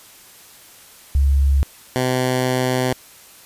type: tone pair in turn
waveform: sine / 10% pulse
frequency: 69.2 / 127.65 Hz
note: C#2 / C3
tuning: -2 / -42 cents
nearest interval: major seventh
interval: 1060 cents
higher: second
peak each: -12 / -9 dBFS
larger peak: second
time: 1.15-1.63 / 1.96-2.93 s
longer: second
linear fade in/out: 0 ms
effects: white hiss -45 dBFS RMS until 3.45 s + resampled to 32000 Hz